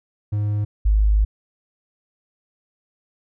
triangle / sine tone pair in turn, 104.2 / 52.1 Hz, G#2 / G#1, +6 / +6 cents, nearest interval octave, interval 1200 cents, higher first, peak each -17 / -13 dBFS, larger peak second, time 0.32-0.65 / 0.85-1.25 s, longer second, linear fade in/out 10 ms, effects none

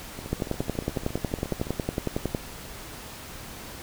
two click trains, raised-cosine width 2 ms, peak -12 / -23 dBFS, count 23 / 22, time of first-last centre 0.33-2.348 / 0.19-1.669 s, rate 10.9 / 14.2 Hz, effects pink hiss -41 dBFS RMS until 3.82 s

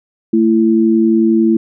sine tone pair together, 223 / 334.1 Hz, A3 / E4, +23 / +23 cents, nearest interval perfect fifth, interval 700 cents, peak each -11 dBFS, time 0.33-1.57 s, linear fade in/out 5 ms, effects none

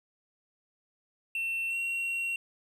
triangle tone with pitch glide, 2700 to 2738 Hz, E7 to F7, +41 to -35 cents, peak -28 dBFS, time 1.35-2.36 s, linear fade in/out 2 ms, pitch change +24 cents, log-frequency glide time 1.69-1.76 s, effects 11-bit

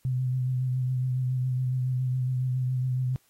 sine tone with vibrato, 127.8 Hz, C3, 40 cents flat, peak -24 dBFS, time 0.05-3.16 s, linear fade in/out 0 ms, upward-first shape sine, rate 7.2 Hz, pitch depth 27 cents each way, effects white hiss -66 dBFS RMS until 3.29 s + AAC 48 kbps

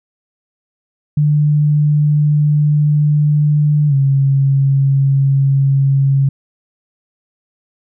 sine tone with pitch glide, 148.8 to 137.24 Hz, D3 to C#3, +23 to -17 cents, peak -9 dBFS, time 1.17-6.29 s, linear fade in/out 5 ms, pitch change -140 cents, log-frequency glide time 3.88-3.94 s, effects none

